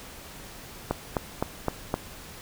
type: click train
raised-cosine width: 1 ms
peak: -10 dBFS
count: 5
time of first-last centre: 0.91-1.941 s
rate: 3.88 Hz
effects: pink hiss -44 dBFS RMS until 2.41 s